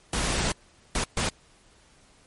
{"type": "noise bursts at uneven times", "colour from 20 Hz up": "pink", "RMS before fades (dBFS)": -26, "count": 3, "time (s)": [[0.13, 0.52], [0.95, 1.04], [1.17, 1.29]], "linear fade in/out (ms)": 2, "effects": ["pink hiss -58 dBFS RMS until 2.26 s", "MP3 48 kbps"]}